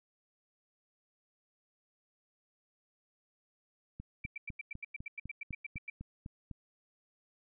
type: click train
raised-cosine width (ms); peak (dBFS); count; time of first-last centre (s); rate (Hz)
5; -31; 11; 4-6.513; 3.98
type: tone bursts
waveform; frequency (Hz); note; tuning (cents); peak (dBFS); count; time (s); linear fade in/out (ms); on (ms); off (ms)
sine; 2332; D7; -13; -38; 15; 4.24-5.9; 5; 22; 95
effects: none